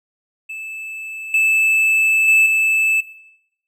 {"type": "tone with level steps", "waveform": "triangle", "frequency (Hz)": 2626, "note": "E7", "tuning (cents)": -7, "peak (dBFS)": [-25, -10, -7, -11], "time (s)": [0.49, 3.01], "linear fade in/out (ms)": 10, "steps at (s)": [1.34, 2.28, 2.46], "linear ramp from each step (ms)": 2, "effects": ["noise-tail reverb RT60 0.8 s tail -17 dB re dry"]}